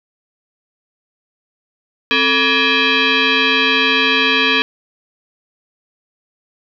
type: tone with frequency modulation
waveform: sine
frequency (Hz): 443.2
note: A4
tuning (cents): +13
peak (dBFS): -11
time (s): 2.11-4.62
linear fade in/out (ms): 0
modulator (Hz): 709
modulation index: 4.7
effects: none